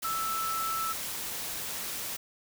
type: tone in noise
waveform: sine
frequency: 1318.5 Hz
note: E6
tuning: in tune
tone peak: -30 dBFS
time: 0.04-0.93 s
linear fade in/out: 10 ms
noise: white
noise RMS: -36 dBFS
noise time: 0.02-2.17 s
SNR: +3 dB
effects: none